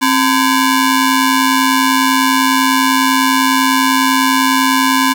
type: ring-modulated tone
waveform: sawtooth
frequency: 642 Hz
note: E5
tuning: 46 cents flat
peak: -3 dBFS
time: 0.01-5.14 s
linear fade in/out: 20 ms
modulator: 376 Hz
effects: none